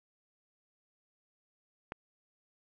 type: click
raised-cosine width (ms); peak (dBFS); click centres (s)
0.5; -23; 1.921
effects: none